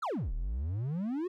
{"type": "exponential two-way sweep", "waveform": "triangle", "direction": "down then up", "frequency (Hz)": [1472, 34.87, 381.4], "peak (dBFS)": -29, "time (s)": [0.02, 1.28], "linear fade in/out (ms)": 10, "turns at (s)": 0.33, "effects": []}